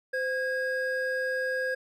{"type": "tone pair together", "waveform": "triangle", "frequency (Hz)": [516, 1638.2], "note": ["C5", "G#6"], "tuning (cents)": [-24, -24], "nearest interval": "octave + minor sixth", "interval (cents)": 2000, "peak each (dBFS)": -28, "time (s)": [0.13, 1.75], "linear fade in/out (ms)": 10, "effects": []}